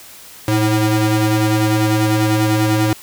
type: ring-modulated tone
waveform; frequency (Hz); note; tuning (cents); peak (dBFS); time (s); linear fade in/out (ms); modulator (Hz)
40% pulse; 216.1; A3; -31; -9; 0.48-2.93; 2; 103
effects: white hiss -39 dBFS RMS until 3.02 s